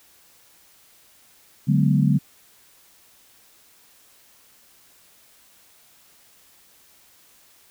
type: tone cluster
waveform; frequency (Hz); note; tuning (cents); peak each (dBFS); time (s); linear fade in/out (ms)
sine; 145 / 186.8 / 211.5 / 248.1; D3 / F#3 / G#3 / B3; -22 / +17 / +32 / +8; -18 / -21 / -23 / -25; 1.67-2.19; 20
effects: white hiss -55 dBFS RMS until 7.7 s